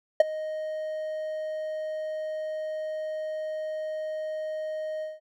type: tone with ADSR envelope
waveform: triangle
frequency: 622.3 Hz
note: D#5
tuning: in tune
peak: -8 dBFS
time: 0.2-5.2 s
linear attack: 4 ms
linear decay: 18 ms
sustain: -20 dB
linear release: 180 ms
effects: none